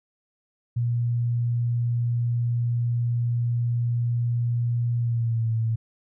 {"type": "tone with pitch glide", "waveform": "sine", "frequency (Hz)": [119.2, 113.03], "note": ["A#2", "A2"], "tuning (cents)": [39, 47], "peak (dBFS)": -21, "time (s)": [0.76, 5.76], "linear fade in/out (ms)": 10, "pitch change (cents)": -92, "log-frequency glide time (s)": [4.98, 5.49], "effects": []}